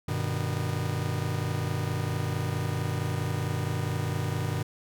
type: chord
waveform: 45% pulse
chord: G augmented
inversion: none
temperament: just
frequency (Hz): 98 / 122.5 / 153.12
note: G2 / B2 / D#3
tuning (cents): 0 / -14 / -27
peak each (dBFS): -32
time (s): 0.08-4.63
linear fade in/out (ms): 5
effects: none